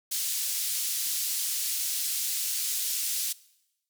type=band-pass noise; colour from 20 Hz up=white; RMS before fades=-30 dBFS; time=0.11-3.33 s; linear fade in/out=10 ms; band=3900 to 15000 Hz; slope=12 dB/octave; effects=noise-tail reverb RT60 0.9 s tail -21 dB re dry